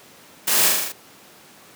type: noise with echo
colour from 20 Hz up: white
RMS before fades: -20 dBFS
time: 0.47-0.69 s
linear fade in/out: 10 ms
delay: 39 ms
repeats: 6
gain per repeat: -2 dB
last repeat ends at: 0.924 s
effects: pink hiss -47 dBFS RMS until 1.75 s + high-pass 200 Hz 12 dB/octave